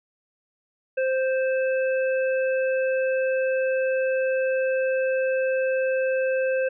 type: harmonic tone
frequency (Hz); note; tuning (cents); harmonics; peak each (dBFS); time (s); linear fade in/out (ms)
523.3; C5; 0; 1 / 3 / 5; -21 / -31 / -35; 0.97-6.69; 10
effects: none